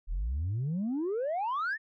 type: exponential sweep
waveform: sine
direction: up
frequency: 36.71 to 1860 Hz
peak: -27 dBFS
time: 0.07-1.78 s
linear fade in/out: 50 ms
effects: tanh soft clip ceiling -27 dBFS